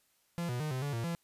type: tone with pitch steps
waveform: 45% pulse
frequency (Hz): 171.2 / 122.5 / 153.1 / 129.2 / 143.6 / 115.7 / 169.3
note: F3 / B2 / D#3 / C3 / D3 / A#2 / E3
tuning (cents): -34 / -14 / -28 / -21 / -39 / -13 / +46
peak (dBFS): -33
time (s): 0.38-1.15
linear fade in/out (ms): 0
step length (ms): 110
effects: white hiss -72 dBFS RMS until 1.23 s + resampled to 32000 Hz